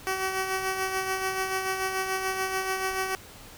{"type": "tone with tremolo", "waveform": "10% pulse", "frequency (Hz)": 379.7, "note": "F#4", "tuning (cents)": 45, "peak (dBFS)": -17, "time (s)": [0.07, 3.15], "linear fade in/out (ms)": 0, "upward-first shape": "sine", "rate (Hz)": 6.9, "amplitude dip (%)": 45, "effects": ["pink hiss -47 dBFS RMS until 3.57 s"]}